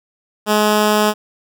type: tone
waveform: 10% pulse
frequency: 211.4 Hz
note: G#3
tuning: 31 cents sharp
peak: -4 dBFS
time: 0.46-1.14 s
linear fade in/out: 50 ms
effects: none